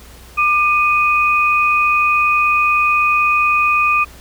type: tone pair together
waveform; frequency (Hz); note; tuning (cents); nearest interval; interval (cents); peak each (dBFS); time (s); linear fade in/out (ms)
sine; 1197.3 / 2492; D6 / D#7; +33 / +2; octave + minor second; 1269; -14; 0.37-4.05; 20
effects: added 60 Hz sine -40 dBFS peak until 4.2 s + pink hiss -42 dBFS RMS until 4.2 s